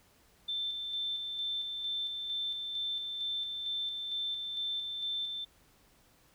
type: tone with tremolo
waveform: sine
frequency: 3550 Hz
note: A7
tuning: 15 cents sharp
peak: -32 dBFS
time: 0.48-5.45 s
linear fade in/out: 10 ms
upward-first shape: square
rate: 2.2 Hz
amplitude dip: 35%
effects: pink hiss -65 dBFS RMS until 6.34 s